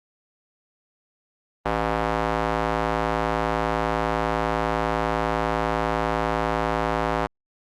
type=tone with band-pass filter; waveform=square; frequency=55 Hz; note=A1; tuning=in tune; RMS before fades=-24 dBFS; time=1.65-7.27 s; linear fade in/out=10 ms; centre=900 Hz; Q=1.1; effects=Opus 32 kbps